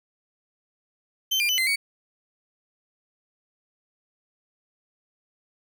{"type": "tone with pitch steps", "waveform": "35% pulse", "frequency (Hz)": [3095, 2397, 3002, 2068, 2241], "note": ["G7", "D7", "F#7", "C7", "C#7"], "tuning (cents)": [-23, 35, 24, -21, 18], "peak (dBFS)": -19, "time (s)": [1.31, 1.76], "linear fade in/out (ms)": 10, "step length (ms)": 90, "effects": []}